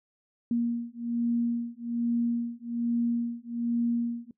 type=beating tone pair; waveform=sine; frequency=235.2 / 236.4 Hz; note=A#3 / A#3; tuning=+16 / +24 cents; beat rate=1.2 Hz; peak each=-29 dBFS; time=0.51-4.31 s; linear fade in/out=2 ms; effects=noise-tail reverb RT60 0.1 s tail -20 dB re dry